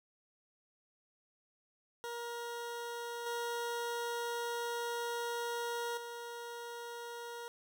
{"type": "tone with level steps", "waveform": "20% pulse", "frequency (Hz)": 472.7, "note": "A#4", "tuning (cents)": 24, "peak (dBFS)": [-35, -31, -38], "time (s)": [2.04, 7.48], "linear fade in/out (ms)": 0, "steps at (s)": [3.26, 5.97], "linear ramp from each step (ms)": 5, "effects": []}